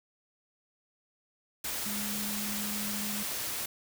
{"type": "tone in noise", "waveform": "sine", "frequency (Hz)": 207.7, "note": "G#3", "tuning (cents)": 0, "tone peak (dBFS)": -37, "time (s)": [1.86, 3.23], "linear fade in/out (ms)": 5, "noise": "white", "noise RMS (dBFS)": -35, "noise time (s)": [1.64, 3.66], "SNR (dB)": -5, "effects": []}